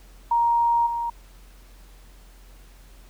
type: tone with level steps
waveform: sine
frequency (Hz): 938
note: A#5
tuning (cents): +11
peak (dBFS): -17 / -24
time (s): 0.31-1.1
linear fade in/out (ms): 5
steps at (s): 0.86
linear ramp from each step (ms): 10
effects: added 44 Hz sine -46 dBFS peak until 3.09 s + pink hiss -55 dBFS RMS until 3.09 s